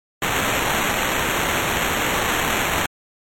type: noise with sample-and-hold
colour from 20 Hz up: white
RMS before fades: -21 dBFS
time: 0.22-2.86 s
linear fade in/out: 2 ms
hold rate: 4900 Hz
effects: MP3 64 kbps